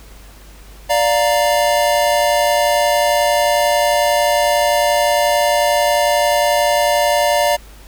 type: chord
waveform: square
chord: Bb major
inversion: first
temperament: equal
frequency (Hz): 587.3 / 698.5 / 932.3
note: D5 / F5 / Bb5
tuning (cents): 0 / 0 / 0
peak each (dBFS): -16 / -18 / -20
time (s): 0.89-7.57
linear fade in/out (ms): 20
effects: added 50 Hz sine -38 dBFS peak until 7.87 s + pink hiss -44 dBFS RMS until 7.87 s